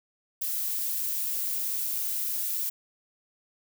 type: noise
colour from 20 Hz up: violet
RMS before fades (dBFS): -30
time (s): 0.41-2.7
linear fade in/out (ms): 10
effects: none